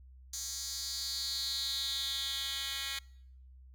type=tone with high-pass filter sweep; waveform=10% pulse; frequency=273.5 Hz; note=C#4; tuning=23 cents flat; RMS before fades=-37 dBFS; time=0.33-2.99 s; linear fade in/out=5 ms; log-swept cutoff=5800 to 2700 Hz; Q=4.3; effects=noise-tail reverb RT60 0.8 s tail -26 dB re dry + added 64 Hz sine -52 dBFS peak until 3.74 s